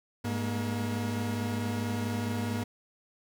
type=tone cluster; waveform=40% pulse; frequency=102.7 / 213.6 / 238.2 Hz; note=G#2 / G#3 / A#3; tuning=-19 / +49 / +38 cents; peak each=-32 / -39 / -32 dBFS; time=0.24-2.64 s; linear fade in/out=10 ms; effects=11-bit